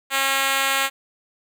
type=tone with high-pass filter; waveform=5% pulse; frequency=271.5 Hz; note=C#4; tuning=36 cents flat; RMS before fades=-21 dBFS; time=0.1-0.9 s; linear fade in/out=50 ms; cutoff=630 Hz; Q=0.57; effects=none